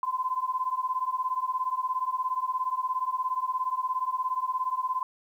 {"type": "beating tone pair", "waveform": "sine", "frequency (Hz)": [1014, 1031], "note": ["B5", "C6"], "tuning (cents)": [45, -26], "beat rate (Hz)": 17, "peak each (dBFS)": [-30, -29], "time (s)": [0.03, 5.03], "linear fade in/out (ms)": 2, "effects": ["10-bit"]}